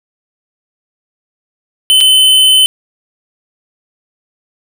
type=tone with dropouts; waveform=square; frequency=3045 Hz; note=F#7; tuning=49 cents sharp; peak=-5 dBFS; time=1.9-2.66 s; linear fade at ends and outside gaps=0 ms; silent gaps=2.005-2.01 s; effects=none